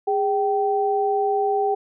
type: tone pair together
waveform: sine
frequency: 410.1 / 775.1 Hz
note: G#4 / G5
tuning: -22 / -20 cents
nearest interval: major seventh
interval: 1102 cents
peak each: -21 dBFS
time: 0.07-1.75 s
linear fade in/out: 10 ms
effects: none